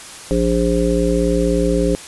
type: harmonic tone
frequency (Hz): 58.27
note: A#1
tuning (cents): 0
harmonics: 1 / 3 / 5 / 7 / 9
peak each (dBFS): -20 / -20 / -20 / -20 / -20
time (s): 0.31-1.95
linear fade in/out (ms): 0
effects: white hiss -35 dBFS RMS until 2.07 s + resampled to 24000 Hz